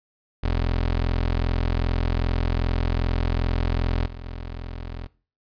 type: tone with level steps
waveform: 25% pulse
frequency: 42.54 Hz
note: F1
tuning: 45 cents flat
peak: -17 / -31 / -28 dBFS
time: 0.43-5.07 s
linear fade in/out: 10 ms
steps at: 4.05 / 4.24 s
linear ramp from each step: 20 ms
effects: noise-tail reverb RT60 0.4 s tail -21 dB re dry + resampled to 11025 Hz